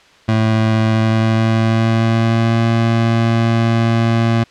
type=tone with pitch glide; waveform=25% pulse; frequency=110.6 to 114.83 Hz; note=A2 to A#2; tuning=+9 to -26 cents; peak=-8 dBFS; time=0.28-4.44 s; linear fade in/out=10 ms; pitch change=+65 cents; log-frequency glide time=0.86-2.61 s; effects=white hiss -47 dBFS RMS until 4.5 s + low-pass 4000 Hz 12 dB/octave